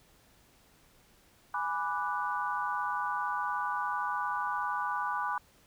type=chord; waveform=sine; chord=G# half-diminished seventh; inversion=none; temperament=equal; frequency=830.6 / 987.8 / 1174.7 / 1480 Hz; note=G#5 / B5 / D6 / F#6; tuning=0 / 0 / 0 / 0 cents; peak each=-37 / -34 / -35 / -37 dBFS; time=1.54-5.38 s; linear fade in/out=2 ms; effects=pink hiss -63 dBFS RMS until 5.66 s